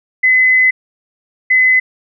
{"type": "tone pair in turn", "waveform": "sine", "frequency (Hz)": [2027, 2027], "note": ["B6", "B6"], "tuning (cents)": [45, 45], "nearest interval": "unison", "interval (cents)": 0, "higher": "neither", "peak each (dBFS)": -7, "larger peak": "neither", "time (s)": [[0.23, 0.71], [1.5, 1.8]], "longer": "first", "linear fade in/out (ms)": 10, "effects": []}